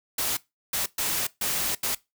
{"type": "noise bursts at uneven times", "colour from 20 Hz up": "white", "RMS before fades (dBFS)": -27, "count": 5, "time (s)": [[0.18, 0.37], [0.73, 0.86], [0.98, 1.27], [1.41, 1.75], [1.83, 1.95]], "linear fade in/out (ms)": 5, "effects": ["noise-tail reverb RT60 0.2 s tail -20 dB re dry"]}